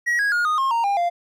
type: tone with pitch steps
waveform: triangle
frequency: 1909 / 1652.3 / 1430.1 / 1237.8 / 1071.4 / 927.3 / 802.6 / 694.7 Hz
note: A#6 / G#6 / F6 / D#6 / C6 / A#5 / G5 / F5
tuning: +41 / -9 / +41 / -9 / +41 / -9 / +41 / -9 cents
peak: -16 dBFS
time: 0.06-1.1 s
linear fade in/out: 20 ms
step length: 130 ms
effects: none